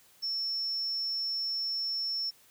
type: tone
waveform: sine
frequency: 5400 Hz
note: E8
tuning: 41 cents sharp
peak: -29 dBFS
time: 0.22-2.31 s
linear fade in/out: 20 ms
effects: tanh soft clip ceiling -25 dBFS + white hiss -61 dBFS RMS until 2.5 s